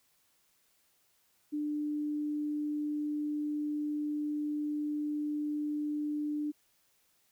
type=tone; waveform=sine; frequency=297.6 Hz; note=D4; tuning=23 cents sharp; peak=-31 dBFS; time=1.52-6.52 s; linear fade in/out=20 ms; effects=white hiss -71 dBFS RMS until 7.31 s